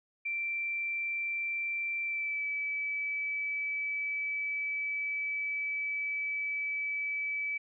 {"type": "tone with pitch glide", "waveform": "sine", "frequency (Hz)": [2349, 2299], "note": ["D7", "D7"], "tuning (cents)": [0, -37], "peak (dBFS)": -31, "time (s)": [0.25, 7.58], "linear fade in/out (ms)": 10, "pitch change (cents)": -37, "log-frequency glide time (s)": [2.03, 2.45], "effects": []}